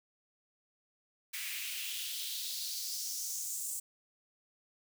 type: noise with high-pass filter sweep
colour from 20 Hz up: white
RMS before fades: -39 dBFS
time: 1.33-3.8 s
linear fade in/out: 10 ms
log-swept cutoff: 2100 to 8100 Hz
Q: 3
effects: none